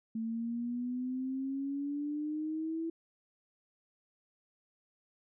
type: exponential sweep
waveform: sine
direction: up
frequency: 222.4 to 330.8 Hz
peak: -33 dBFS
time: 0.15-2.9 s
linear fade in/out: 5 ms
effects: none